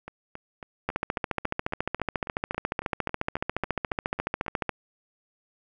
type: two click trains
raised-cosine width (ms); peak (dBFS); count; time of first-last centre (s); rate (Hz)
0.5; -11 / -23; 55 / 17; 0.89-4.693 / 0.08-4.464; 14.2 / 3.65
effects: none